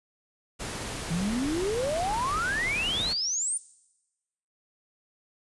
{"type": "noise", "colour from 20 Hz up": "pink", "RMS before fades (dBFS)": -35, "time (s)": [0.59, 3.14], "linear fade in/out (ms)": 20}
{"type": "exponential sweep", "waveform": "sine", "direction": "up", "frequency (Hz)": [156.9, 9360], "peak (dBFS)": -26, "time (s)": [1.1, 3.58], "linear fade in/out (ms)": 10}
{"effects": ["noise-tail reverb RT60 1.0 s tail -20 dB re dry", "resampled to 24000 Hz"]}